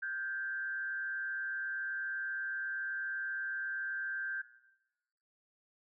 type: tone with frequency modulation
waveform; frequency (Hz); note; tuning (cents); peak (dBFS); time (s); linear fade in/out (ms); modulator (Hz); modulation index
sine; 1568; G6; 0; -35; 0.02-4.42; 10; 121; 0.64
effects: noise-tail reverb RT60 1.0 s tail -18 dB re dry